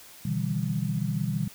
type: chord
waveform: sine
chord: E minor seventh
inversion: second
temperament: equal with one note detuned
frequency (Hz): 123.47 / 149.49 / 164.81 / 196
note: B2 / D3 / E3 / G3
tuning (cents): 0 / +31 / 0 / 0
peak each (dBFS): -31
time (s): 0.25-1.48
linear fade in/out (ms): 5
effects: white hiss -49 dBFS RMS until 1.54 s